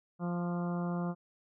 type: harmonic tone with a mistuned harmonic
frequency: 174.61 Hz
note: F3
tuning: in tune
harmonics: 1 / 2 / 3 / 4 / 5 / 6 / 7 / 8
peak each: -32 / -42 / -44 / -44 / -49 / -48 / -48 / -52 dBFS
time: 0.19-1.15 s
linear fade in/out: 50 ms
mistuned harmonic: 7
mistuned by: -20 cents
effects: none